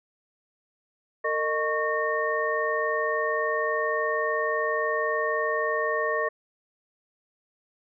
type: tone cluster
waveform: sine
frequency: 455.9 / 615 / 1106 / 1833 Hz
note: A#4 / D#5 / C#6 / A#6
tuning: -39 / -20 / -4 / -30 cents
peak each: -29 dBFS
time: 1.24-6.29 s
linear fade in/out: 10 ms
effects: none